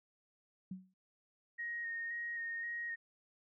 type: tone with exponential decay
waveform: sine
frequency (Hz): 186.7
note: F#3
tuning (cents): +16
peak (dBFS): -38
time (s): 0.71-0.94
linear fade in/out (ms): 5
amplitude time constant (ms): 48
type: tone with vibrato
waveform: sine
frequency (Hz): 1864.7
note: A#6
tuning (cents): 0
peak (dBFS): -38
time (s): 1.58-2.96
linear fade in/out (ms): 20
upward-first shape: square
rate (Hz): 1.9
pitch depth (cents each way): 15
effects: none